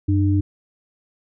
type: tone pair together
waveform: sine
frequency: 94.87 / 301.2 Hz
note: F#2 / D4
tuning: +44 / +44 cents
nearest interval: octave + minor sixth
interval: 2000 cents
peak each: -16 / -20 dBFS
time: 0.08-0.41 s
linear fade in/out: 10 ms
effects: none